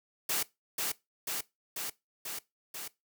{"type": "noise with echo", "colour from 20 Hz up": "white", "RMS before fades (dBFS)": -31, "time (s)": [0.29, 0.43], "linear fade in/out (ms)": 5, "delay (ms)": 490, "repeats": 5, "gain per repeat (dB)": -2, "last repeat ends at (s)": 2.88, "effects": ["noise-tail reverb RT60 0.2 s tail -20 dB re dry", "high-pass 150 Hz 12 dB/octave"]}